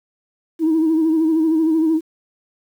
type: tone with vibrato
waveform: sine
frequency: 319.8 Hz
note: D#4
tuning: 48 cents sharp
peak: -12 dBFS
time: 0.59-2.01 s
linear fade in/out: 50 ms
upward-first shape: sine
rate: 13 Hz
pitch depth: 52 cents each way
effects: tanh soft clip ceiling -10 dBFS + 8-bit